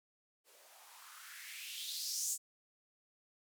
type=noise with band-pass filter sweep; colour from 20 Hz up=violet; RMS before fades=-44 dBFS; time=0.44-2.38 s; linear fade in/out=50 ms; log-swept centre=440 to 7700 Hz; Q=3.9; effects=none